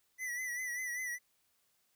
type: tone with vibrato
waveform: square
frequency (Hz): 1975.5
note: B6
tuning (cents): 0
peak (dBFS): -37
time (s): 0.18-1.19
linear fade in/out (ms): 50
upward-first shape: sine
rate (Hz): 5.1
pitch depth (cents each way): 59
effects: white hiss -75 dBFS RMS until 1.95 s